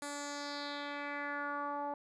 10% pulse tone with low-pass filter sweep, 288.1 Hz, D4, 33 cents flat, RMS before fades -40 dBFS, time 0.02-1.94 s, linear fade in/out 2 ms, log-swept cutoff 9400 to 790 Hz, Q 3.1, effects none

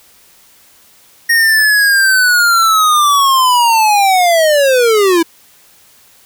square linear sweep, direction down, 1864.7 to 323.3 Hz, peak -8 dBFS, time 1.29-5.23 s, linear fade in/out 10 ms, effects white hiss -46 dBFS RMS until 6.25 s

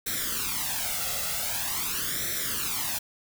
white noise with flanger, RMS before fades -30 dBFS, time 0.06-2.99 s, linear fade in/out 10 ms, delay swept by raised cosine 0.52 to 1.51 ms, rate 0.45 Hz, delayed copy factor +0.8, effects none

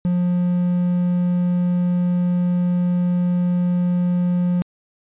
triangle tone with quantisation, 177.5 Hz, F3, 28 cents sharp, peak -14 dBFS, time 0.05-4.62 s, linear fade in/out 0 ms, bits 7, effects resampled to 8000 Hz

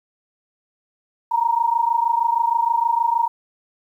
sine tone pair together, 921 / 947.4 Hz, A#5 / A#5, -21 / +28 cents, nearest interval unison, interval 49 cents, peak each -19 / -19 dBFS, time 1.31-3.28 s, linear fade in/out 10 ms, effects 9-bit

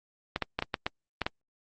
clicks, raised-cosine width 0.3 ms, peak -12 dBFS, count 8, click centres 0.361 / 0.423 / 0.59 / 0.624 / 0.742 / 0.865 / 1.217 / 1.265 s, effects Opus 32 kbps

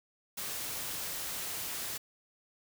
white noise, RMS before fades -38 dBFS, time 0.37-1.98 s, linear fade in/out 10 ms, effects none

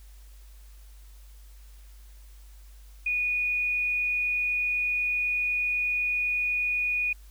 sine tone, 2463 Hz, D#7, 18 cents flat, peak -24 dBFS, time 3.06-7.13 s, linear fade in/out 5 ms, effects added 50 Hz sine -46 dBFS peak until 7.3 s + white hiss -60 dBFS RMS until 7.3 s

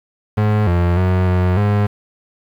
35% pulse tone with pitch steps, 106 / 87.1 / 92 / 90.8 / 103.1 Hz, G#2 / F2 / F#2 / F#2 / G#2, +36 / -4 / -9 / -32 / -12 cents, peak -11 dBFS, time 0.37-1.87 s, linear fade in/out 10 ms, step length 300 ms, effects low-pass 2000 Hz 12 dB/octave + 7-bit

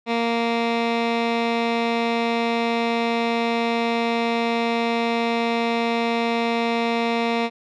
15% pulse tone with low-pass filter, 232.4 Hz, A#3, 5 cents flat, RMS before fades -22 dBFS, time 0.06-7.5 s, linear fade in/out 50 ms, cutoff 3300 Hz, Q 1.6, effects none

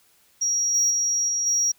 sine tone with level steps, 5680 Hz, F8, 28 cents sharp, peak -19 / -15 / -19 / -21 / -17 dBFS, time 0.41-1.72 s, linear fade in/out 10 ms, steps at 0.74 / 0.9 / 1.28 / 1.46 s, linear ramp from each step 10 ms, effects tanh soft clip ceiling -16 dBFS + white hiss -60 dBFS RMS until 1.78 s

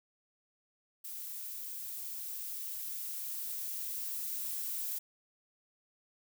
violet noise with level ramp, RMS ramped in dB -43 to -37 dBFS, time 1.04-4.99 s, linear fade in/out 10 ms, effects none

